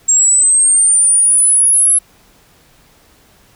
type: linear sweep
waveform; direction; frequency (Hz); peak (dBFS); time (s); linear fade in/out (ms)
sine; up; 7459 to 11000; -7; 0.08-1.99; 10
effects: pink hiss -49 dBFS RMS until 3.55 s